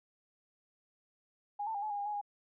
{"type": "tone with pitch steps", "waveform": "sine", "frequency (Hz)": [821, 889, 808, 856, 817, 810, 836, 819], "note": ["G#5", "A5", "G#5", "A5", "G#5", "G#5", "G#5", "G#5"], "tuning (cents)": [-20, 18, -48, -48, -29, -43, 11, -24], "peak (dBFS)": -34, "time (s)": [1.59, 2.214], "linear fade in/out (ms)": 10, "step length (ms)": 78, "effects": []}